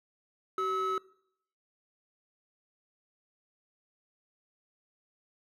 triangle tone pair together, 380.8 / 1291 Hz, F#4 / E6, +50 / -37 cents, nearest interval octave + major sixth, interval 2113 cents, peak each -30 / -27 dBFS, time 0.58-0.98 s, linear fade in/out 2 ms, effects noise-tail reverb RT60 0.7 s tail -22 dB re dry + tanh soft clip ceiling -23 dBFS

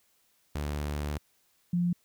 sawtooth / sine tone pair in turn, 73.6 / 175.05 Hz, D2 / F3, +4 / +4 cents, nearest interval octave + minor third, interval 1500 cents, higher second, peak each -27 / -24 dBFS, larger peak second, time 0.55-1.18 / 1.73-1.93 s, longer first, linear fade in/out 5 ms, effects white hiss -69 dBFS RMS until 2.04 s

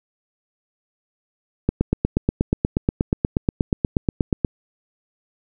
click train, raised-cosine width 3 ms, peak -4 dBFS, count 24, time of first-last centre 1.69-4.448 s, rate 8.34 Hz, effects none

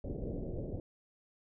pink low-pass noise, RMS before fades -39 dBFS, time 0.04-0.8 s, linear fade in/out 2 ms, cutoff 600 Hz, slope 48 dB/octave, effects none

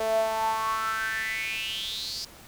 sawtooth tone with high-pass filter sweep, 221 Hz, A3, 8 cents sharp, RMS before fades -29 dBFS, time 0-2.25 s, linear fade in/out 5 ms, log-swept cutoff 560 to 5000 Hz, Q 8.2, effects pink hiss -49 dBFS RMS until 2.47 s

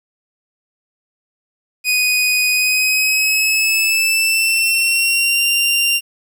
sawtooth tone with pitch glide, 2489 to 2778 Hz, D#7 to F7, 0 to -10 cents, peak -10 dBFS, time 1.84-6.01 s, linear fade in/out 50 ms, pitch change +190 cents, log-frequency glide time 2.51-5.45 s, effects 8-bit

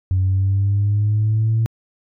sine exponential sweep, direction up, 92.5 to 113.7 Hz, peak -13 dBFS, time 0.11-1.66 s, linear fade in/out 0 ms, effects tanh soft clip ceiling -11 dBFS

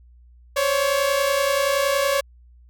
sawtooth tone pair together, 533.4 / 564 Hz, C5 / C#5, +33 / +30 cents, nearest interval minor second, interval 97 cents, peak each -20 / -16 dBFS, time 0.56-2.21 s, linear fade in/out 10 ms, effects added 60 Hz sine -47 dBFS peak until 2.69 s

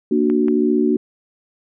sine chord, Bb augmented, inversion none, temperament equal with one note detuned, 233.1 / 295.7 / 370 Hz, Bb3 / D4 / F#4, 0 / +12 / 0 cents, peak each -18 dBFS, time 0.11-0.97 s, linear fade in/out 5 ms
clicks, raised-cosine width 0.5 ms, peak -19 / -18 dBFS, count 2, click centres 0.3 / 0.483 s
effects none

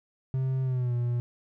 triangle tone with pitch glide, 131.6 to 120.68 Hz, C3 to B2, +10 to -40 cents, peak -23 dBFS, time 0.34-1.2 s, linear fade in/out 0 ms, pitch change -150 cents, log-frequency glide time 0.63-0.94 s, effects none

